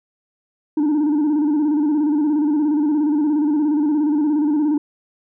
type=tone with vibrato; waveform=sine; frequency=298.9 Hz; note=D4; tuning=31 cents sharp; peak=-12 dBFS; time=0.77-4.78 s; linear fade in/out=5 ms; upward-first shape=square; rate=17 Hz; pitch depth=62 cents each way; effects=tanh soft clip ceiling -14 dBFS